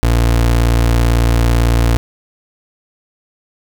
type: tone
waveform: 30% pulse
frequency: 58 Hz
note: A#1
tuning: 8 cents flat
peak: -7 dBFS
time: 0.03-1.97 s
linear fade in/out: 0 ms
effects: none